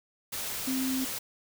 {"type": "tone in noise", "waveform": "sine", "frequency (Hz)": 261.6, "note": "C4", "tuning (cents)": 0, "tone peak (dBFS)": -28, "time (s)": [0.67, 1.05], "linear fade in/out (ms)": 10, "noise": "white", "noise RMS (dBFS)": -35, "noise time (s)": [0.32, 1.19], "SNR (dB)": 4, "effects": []}